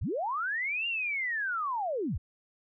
sine linear two-way sweep, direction up then down, 41.2 to 2823 to 41.2 Hz, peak -29 dBFS, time 0.01-2.18 s, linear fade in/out 10 ms, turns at 0.87 s, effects none

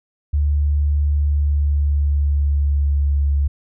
sine tone with pitch glide, 73 to 70.92 Hz, D2 to C#2, -10 to +40 cents, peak -14 dBFS, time 0.33-3.48 s, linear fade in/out 10 ms, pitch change -50 cents, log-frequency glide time 1.11-3.33 s, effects none

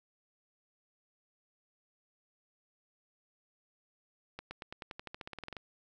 accelerating click train, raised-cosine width 0.3 ms, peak -26 dBFS, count 17, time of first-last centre 4.39-5.567 s, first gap 120 ms, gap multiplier 0.93, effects none

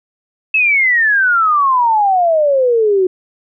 sine exponential sweep, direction down, 2637 to 362.4 Hz, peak -9 dBFS, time 0.54-3.07 s, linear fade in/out 5 ms, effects none

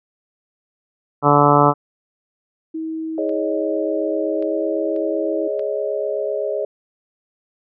harmonic tone, 145.2 Hz, D3, 19 cents flat, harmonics 1 / 2 / 3 / 4 / 5 / 6 / 7 / 8 / 9, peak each -19 / -19 / -19 / -19 / -19 / -19 / -19 / -19 / -19 dBFS, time 1.22-1.74 s, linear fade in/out 50 ms
sine tone with pitch glide, 320 to 325 Hz, D#4 to E4, +49 to -24 cents, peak -23 dBFS, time 2.74-5.48 s, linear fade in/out 10 ms, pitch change +27 cents, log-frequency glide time 4.43-4.57 s
sine chord, Ab suspended fourth, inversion none, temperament equal, 415.3 / 554.4 / 622.3 Hz, Ab4 / Db5 / Eb5, 0 / 0 / 0 cents, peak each -24 / -24 / -24 dBFS, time 3.18-6.65 s, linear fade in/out 2 ms
clicks, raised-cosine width 0.3 ms, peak -30 / -27 / -31 / -26 dBFS, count 4, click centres 3.293 / 4.425 / 4.963 / 5.594 s
effects none

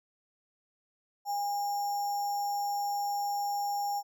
sine tone with sample-and-hold, 813 Hz, G#5, 37 cents flat, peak -29 dBFS, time 1.25-4.03 s, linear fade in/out 50 ms, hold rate 6300 Hz, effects none

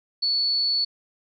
sine tone, 4435 Hz, C#8, in tune, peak -20 dBFS, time 0.22-0.85 s, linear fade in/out 10 ms, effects none

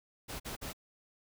pink noise bursts, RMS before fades -41 dBFS, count 3, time 0.28-0.732 s, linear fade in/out 20 ms, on 120 ms, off 46 ms, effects none

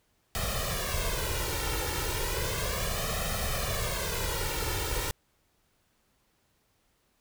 pink noise with flanger, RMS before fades -31 dBFS, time 0.35-5.11 s, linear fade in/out 0 ms, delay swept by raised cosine 1.6 to 2.21 ms, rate 0.34 Hz, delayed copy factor +1, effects pink hiss -71 dBFS RMS until 7.2 s

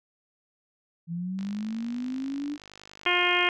sine linear sweep, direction up, 164.81 to 297.5 Hz, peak -29 dBFS, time 1.07-2.58 s, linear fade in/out 50 ms
click train, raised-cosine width 0.2 ms, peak -28 dBFS, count 107, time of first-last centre 1.39-3.489 s, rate 50.5 Hz
harmonic tone, 355.3 Hz, F4, 30 cents sharp, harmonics 1 / 2 / 3 / 4 / 5 / 6 / 7 / 8 / 9, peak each -30 / -32 / -30 / -32 / -31 / -27 / -28 / -31 / -31 dBFS, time 3.06-3.49 s, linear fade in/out 2 ms
effects none

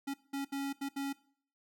square tone bursts at uneven times, 277.2 Hz, C#4, in tune, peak -35 dBFS, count 5, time 0.07-0.14 / 0.33-0.45 / 0.52-0.73 / 0.81-0.89 / 0.96-1.13 s, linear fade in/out 10 ms, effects noise-tail reverb RT60 0.5 s tail -19 dB re dry

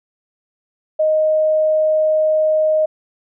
sine tone, 622.3 Hz, D#5, in tune, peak -12 dBFS, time 0.99-2.86 s, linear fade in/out 10 ms, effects none

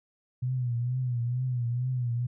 sine tone with vibrato, 123.47 Hz, B2, in tune, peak -26 dBFS, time 0.42-2.27 s, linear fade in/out 10 ms, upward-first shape triangle, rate 2.2 Hz, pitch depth 91 cents each way, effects none

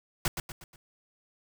pink noise with echo, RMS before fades -27 dBFS, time 0.25-0.28 s, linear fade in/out 2 ms, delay 120 ms, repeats 4, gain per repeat -7 dB, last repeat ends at 0.76 s, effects none

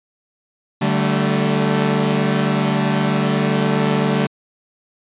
sawtooth chord, D suspended fourth, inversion none, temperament equal with one note detuned, 146.83 / 192.3 / 220 Hz, D3 / G3 / A3, 0 / -33 / 0 cents, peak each -16 dBFS, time 0.81-4.27 s, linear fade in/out 10 ms, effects resampled to 8000 Hz

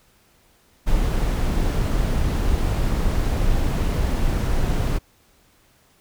brown noise, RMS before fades -20 dBFS, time 0.86-4.99 s, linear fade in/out 20 ms, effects pink hiss -58 dBFS RMS until 6 s

